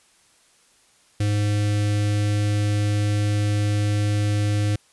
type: tone with notch filter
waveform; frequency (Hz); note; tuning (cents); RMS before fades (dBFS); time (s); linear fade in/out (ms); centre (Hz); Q
square; 103.8; G#2; 0; -21; 1.2-4.76; 5; 970; 0.98
effects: white hiss -58 dBFS RMS until 4.92 s + resampled to 24000 Hz